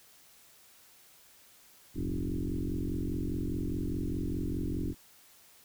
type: tone with frequency modulation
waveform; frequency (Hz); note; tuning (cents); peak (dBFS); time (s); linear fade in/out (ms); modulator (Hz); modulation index
sine; 127.3; C3; -47; -30; 1.94-4.95; 50; 44.9; 4.8
effects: white hiss -59 dBFS RMS until 5.64 s